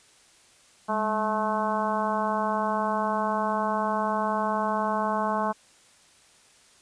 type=harmonic tone with a mistuned harmonic; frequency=216 Hz; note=A3; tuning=32 cents flat; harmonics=1 / 2 / 3 / 4 / 5 / 6 / 7; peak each=-31 / -36 / -30 / -29 / -29 / -37 / -38 dBFS; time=0.88-5.53 s; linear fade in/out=20 ms; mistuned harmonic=1; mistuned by=-69 cents; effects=white hiss -57 dBFS RMS until 6.81 s + resampled to 22050 Hz